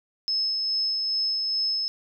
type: tone with tremolo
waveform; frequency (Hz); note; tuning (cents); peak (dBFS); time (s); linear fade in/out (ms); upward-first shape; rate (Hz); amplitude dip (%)
sine; 5200; E8; -24; -22; 0.28-1.88; 0; sine; 2.4; 25
effects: none